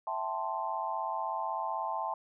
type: chord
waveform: sine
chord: A minor seventh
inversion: second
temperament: equal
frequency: 659.3 / 784 / 880 / 1046.5 Hz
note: E5 / G5 / A5 / C6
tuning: 0 / 0 / 0 / 0 cents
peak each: -39 / -39 / -35 / -37 dBFS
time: 0.07-2.14 s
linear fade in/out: 2 ms
effects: none